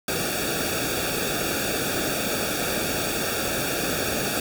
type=noise with comb filter; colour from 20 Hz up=pink; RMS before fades=-26 dBFS; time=0.08-4.4 s; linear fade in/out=2 ms; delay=0.98 ms; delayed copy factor=-0.95; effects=none